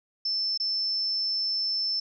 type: tone with dropouts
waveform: sine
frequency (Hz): 5300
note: E8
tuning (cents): +9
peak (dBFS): -25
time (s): 0.25-2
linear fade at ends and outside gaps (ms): 5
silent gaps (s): 0.576-0.599
effects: none